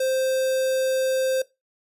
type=tone with notch filter; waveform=square; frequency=523.3 Hz; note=C5; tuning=in tune; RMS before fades=-23 dBFS; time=0-1.42 s; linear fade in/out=5 ms; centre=2100 Hz; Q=1.1; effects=noise-tail reverb RT60 0.2 s tail -18 dB re dry + resampled to 32000 Hz